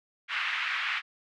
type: band-pass noise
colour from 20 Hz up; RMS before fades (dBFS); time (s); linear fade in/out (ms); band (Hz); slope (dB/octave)
white; -31; 0.28-1.02; 50; 1300 to 2600; 24
effects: none